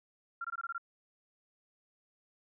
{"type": "tone bursts", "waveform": "sine", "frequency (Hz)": 1378, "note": "F6", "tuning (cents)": -24, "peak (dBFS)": -35, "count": 7, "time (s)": [0.41, 0.781], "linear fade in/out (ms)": 5, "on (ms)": 35, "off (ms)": 21, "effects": []}